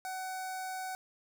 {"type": "tone with notch filter", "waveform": "sawtooth", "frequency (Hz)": 750, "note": "F#5", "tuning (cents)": 23, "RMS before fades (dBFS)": -39, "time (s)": [0.05, 0.95], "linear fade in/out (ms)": 0, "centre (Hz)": 3000, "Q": 1.2, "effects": []}